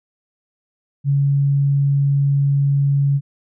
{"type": "tone", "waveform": "sine", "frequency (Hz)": 140.3, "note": "C#3", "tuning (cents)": 21, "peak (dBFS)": -13, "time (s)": [1.04, 3.21], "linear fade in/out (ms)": 50, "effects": []}